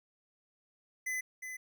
square tone with echo, 2019 Hz, B6, 38 cents sharp, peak -34 dBFS, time 1.06-1.21 s, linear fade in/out 10 ms, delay 360 ms, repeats 1, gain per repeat -7 dB, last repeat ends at 1.57 s, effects none

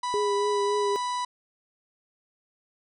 harmonic tone, 987.8 Hz, B5, in tune, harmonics 1 / 2 / 3 / 4 / 5 / 6 / 7 / 8 / 9, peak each -27 / -42 / -46 / -39 / -46 / -46 / -53 / -52 / -48 dBFS, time 0.03-1.25 s, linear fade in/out 5 ms
sine tone with vibrato, 410 Hz, G#4, 22 cents flat, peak -24 dBFS, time 0.14-0.96 s, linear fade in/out 0 ms, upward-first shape triangle, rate 3.6 Hz, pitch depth 31 cents each way
effects none

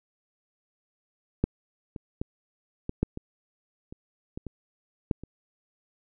clicks, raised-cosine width 3 ms, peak -9 / -24 / -17 / -17 / -10 / -22 / -28 / -22 / -23 / -11 / -27 dBFS, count 11, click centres 1.44 / 1.962 / 2.215 / 2.894 / 3.03 / 3.174 / 3.925 / 4.375 / 4.467 / 5.112 / 5.236 s, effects none

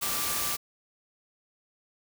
sine tone in noise, 1174.7 Hz, D6, in tune, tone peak -39 dBFS, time 0.01-0.57 s, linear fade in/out 20 ms, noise white, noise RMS -30 dBFS, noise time 0.01-0.57 s, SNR -12 dB, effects none

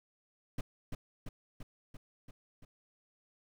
brown noise with echo, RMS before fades -35 dBFS, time 0.58-0.61 s, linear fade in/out 5 ms, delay 340 ms, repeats 6, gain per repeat -3 dB, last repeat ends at 2.65 s, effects none

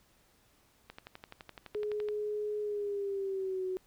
click train, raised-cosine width 0.3 ms, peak -29 dBFS, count 15, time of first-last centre 0.9-2.086 s, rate 11.8 Hz
sine tone with pitch glide, 420 to 372 Hz, G#4 to F#4, +19 to +9 cents, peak -32 dBFS, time 1.75-3.77 s, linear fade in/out 0 ms, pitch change -210 cents, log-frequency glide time 2.61-3.65 s
effects pink hiss -67 dBFS RMS until 3.86 s

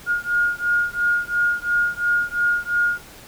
sine beating tone pair, 1425 / 1427.9 Hz, F6 / F6, +34 / +38 cents, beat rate 2.9 Hz, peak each -21 dBFS, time 0.06-3.02 s, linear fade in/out 50 ms, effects pink hiss -43 dBFS RMS until 3.27 s

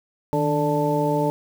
harmonic tone with a mistuned harmonic, 146.83 Hz, D3, in tune, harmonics 1 / 2 / 3 / 4 / 6, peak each -25 / -25 / -25 / -25 / -25 dBFS, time 0.33-1.3 s, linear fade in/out 0 ms, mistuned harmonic 1, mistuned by +88 cents, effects 7-bit

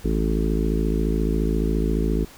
harmonic tone, 54.4 Hz, A1, 19 cents flat, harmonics 1 / 3 / 4 / 5 / 6 / 7 / 8, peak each -22 / -27 / -28 / -29 / -30 / -30 / -31 dBFS, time 0.04-2.25 s, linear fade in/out 10 ms, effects pink hiss -46 dBFS RMS until 2.37 s

